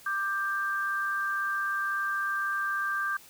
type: tone pair together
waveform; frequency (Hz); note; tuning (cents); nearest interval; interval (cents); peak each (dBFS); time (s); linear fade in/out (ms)
sine; 1183 / 1579.1; D6 / G6; +12 / +12; perfect fourth; 500; -31 / -29; 0.06-3.17; 5
effects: white hiss -53 dBFS RMS until 3.29 s